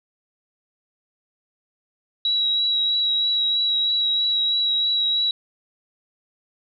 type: tone with vibrato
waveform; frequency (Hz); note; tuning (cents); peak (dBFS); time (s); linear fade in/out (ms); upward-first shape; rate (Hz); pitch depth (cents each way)
sine; 3881; B7; -31; -18; 2.25-5.31; 2; triangle; 3.1; 17
effects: none